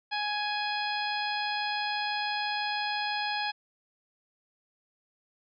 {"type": "harmonic tone", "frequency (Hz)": 834, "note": "G#5", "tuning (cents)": 7, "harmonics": [1, 2, 3, 4, 5, 6], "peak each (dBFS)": [-32, -35, -37, -38, -39, -40], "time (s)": [0.11, 3.52], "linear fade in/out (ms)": 20, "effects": []}